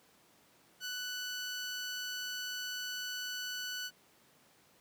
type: tone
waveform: 15% pulse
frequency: 1488 Hz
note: F#6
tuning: 9 cents sharp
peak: -31 dBFS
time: 0.8-3.91 s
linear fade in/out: 50 ms
effects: pink hiss -65 dBFS RMS until 4.8 s + high-pass 150 Hz 12 dB/octave